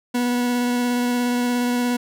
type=tone with vibrato; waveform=40% pulse; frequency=244.2 Hz; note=B3; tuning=19 cents flat; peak=-18 dBFS; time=0.14-1.97 s; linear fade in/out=10 ms; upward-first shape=square; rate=17 Hz; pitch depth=9 cents each way; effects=none